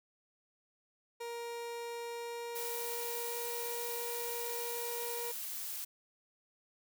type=tone with pitch glide; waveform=30% pulse; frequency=470.3 to 474.1 Hz; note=A#4 to A#4; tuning=+15 to +29 cents; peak=-37 dBFS; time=1.2-5.32 s; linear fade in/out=10 ms; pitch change=+14 cents; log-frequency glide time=2.12-3.6 s
type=noise; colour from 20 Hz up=blue; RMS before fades=-41 dBFS; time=2.55-5.85 s; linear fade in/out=10 ms
effects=none